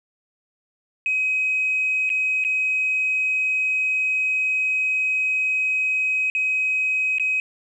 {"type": "tone with dropouts", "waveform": "sine", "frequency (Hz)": 2531, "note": "D#7", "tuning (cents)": 29, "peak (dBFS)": -18, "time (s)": [1.06, 7.4], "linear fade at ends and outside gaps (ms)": 1, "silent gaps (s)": [[2.093, 2.101], [2.44, 2.448], [6.3, 6.35], [7.184, 7.197]], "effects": ["tanh soft clip ceiling -14 dBFS"]}